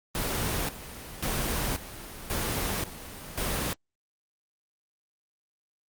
pink noise with tremolo, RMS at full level -29 dBFS, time 0.15-3.73 s, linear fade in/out 0 ms, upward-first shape square, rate 0.93 Hz, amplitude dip 75%, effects Opus 24 kbps

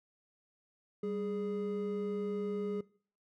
triangle tone pair together, 196.15 / 415.3 Hz, G3 / G#4, +1 / 0 cents, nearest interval octave + minor second, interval 1299 cents, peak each -36 / -33 dBFS, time 1.03-2.81 s, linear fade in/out 5 ms, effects noise-tail reverb RT60 0.5 s tail -22 dB re dry

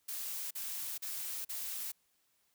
blue noise bursts, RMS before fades -40 dBFS, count 4, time 0.08-1.92 s, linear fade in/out 10 ms, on 430 ms, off 40 ms, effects white hiss -75 dBFS RMS until 2.54 s

